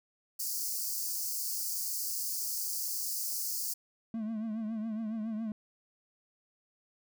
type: high-pass noise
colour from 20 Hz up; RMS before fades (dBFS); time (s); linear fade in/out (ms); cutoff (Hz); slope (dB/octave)
white; -35; 0.39-3.74; 10; 4500; 96
type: tone with vibrato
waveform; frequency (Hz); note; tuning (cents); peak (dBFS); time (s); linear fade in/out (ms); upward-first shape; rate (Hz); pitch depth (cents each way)
triangle; 220; A3; 0; -31; 4.14-5.52; 2; triangle; 7.2; 85
effects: none